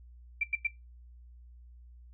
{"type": "tone bursts", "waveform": "sine", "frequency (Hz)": 2349, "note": "D7", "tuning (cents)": 0, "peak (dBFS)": -26, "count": 3, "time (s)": [0.41, 0.671], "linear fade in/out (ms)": 5, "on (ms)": 25, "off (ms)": 93, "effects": ["noise-tail reverb RT60 0.2 s tail -18 dB re dry", "added 60 Hz sine -50 dBFS peak until 2.13 s"]}